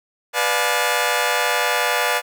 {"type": "chord", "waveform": "15% pulse", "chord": "B diminished seventh", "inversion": "none", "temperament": "just", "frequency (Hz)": [493.9, 592.7, 711.2, 853.4], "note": ["B4", "D5", "F5", "Ab5"], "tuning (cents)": [0, 16, 31, 47], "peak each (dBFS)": -17, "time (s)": [0.33, 2.22], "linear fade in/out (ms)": 50, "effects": []}